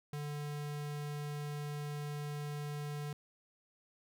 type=tone; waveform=square; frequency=147 Hz; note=D3; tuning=2 cents sharp; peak=-39 dBFS; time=0.13-3.13 s; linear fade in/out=2 ms; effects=none